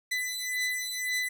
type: beating tone pair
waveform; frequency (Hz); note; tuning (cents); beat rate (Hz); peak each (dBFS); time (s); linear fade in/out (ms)
sawtooth; 2000 / 2001.9; B6 / B6; +21 / +23; 1.9; -29; 0.11-1.29; 10
effects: none